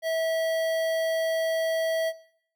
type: tone with notch filter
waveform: square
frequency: 650 Hz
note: E5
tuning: 24 cents flat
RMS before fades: -27 dBFS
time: 0.02-2.13 s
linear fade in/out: 50 ms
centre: 7500 Hz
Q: 1.4
effects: noise-tail reverb RT60 0.7 s tail -20 dB re dry